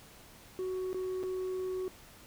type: tone with dropouts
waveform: sine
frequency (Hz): 371.7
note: F#4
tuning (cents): +8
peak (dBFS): -30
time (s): 0.59-1.88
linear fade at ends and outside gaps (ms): 0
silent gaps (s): 0.93-0.945 / 1.23-1.236
effects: tanh soft clip ceiling -32 dBFS + pink hiss -55 dBFS RMS until 2.26 s